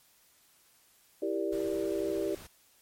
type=chord; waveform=sine; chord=E half-diminished seventh; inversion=none; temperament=equal with one note detuned; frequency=329.6 / 392 / 464.6 / 587.3 Hz; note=E4 / G4 / Bb4 / D5; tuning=0 / 0 / -6 / 0 cents; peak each=-34 / -32 / -38 / -36 dBFS; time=1.22-2.35 s; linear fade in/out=5 ms
type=noise; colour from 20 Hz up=pink; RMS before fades=-49 dBFS; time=1.52-2.47 s; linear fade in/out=5 ms
effects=white hiss -64 dBFS RMS until 2.81 s + MP3 64 kbps